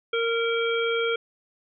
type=harmonic tone; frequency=461.8 Hz; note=A#4; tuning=16 cents flat; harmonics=1 / 3 / 5 / 7; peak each=-24 / -29 / -31 / -32 dBFS; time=0.13-1.16 s; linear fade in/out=5 ms; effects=none